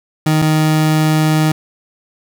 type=tone pair in turn; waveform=30% pulse; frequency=155.56 / 155.56 Hz; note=D#3 / D#3; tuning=0 / 0 cents; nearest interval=unison; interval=0 cents; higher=neither; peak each=-8 dBFS; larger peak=neither; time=0.26-0.42 / 0.42-1.52 s; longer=second; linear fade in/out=5 ms; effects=none